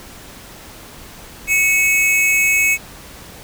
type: tone pair together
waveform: square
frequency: 2217 / 2567 Hz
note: C#7 / E7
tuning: 0 / -47 cents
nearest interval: minor third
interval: 253 cents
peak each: -16 dBFS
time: 1.47-2.78 s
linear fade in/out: 50 ms
effects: pink hiss -38 dBFS RMS until 3.43 s